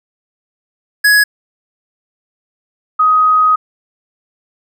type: tone pair in turn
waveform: square / sine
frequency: 1676 / 1255.6 Hz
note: G#6 / D#6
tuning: +15 / +15 cents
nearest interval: perfect fourth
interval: 500 cents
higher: first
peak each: -7 dBFS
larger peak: neither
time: 1.04-1.24 / 2.99-3.56 s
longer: second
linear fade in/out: 10 ms
effects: none